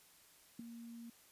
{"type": "tone with ADSR envelope", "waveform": "sine", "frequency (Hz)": 233.1, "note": "A#3", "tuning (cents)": 0, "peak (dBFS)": -39, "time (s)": [0.59, 1.1], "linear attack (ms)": 5, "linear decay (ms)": 7, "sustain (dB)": -9, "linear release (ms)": 5, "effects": ["white hiss -65 dBFS RMS until 1.31 s", "resampled to 32000 Hz"]}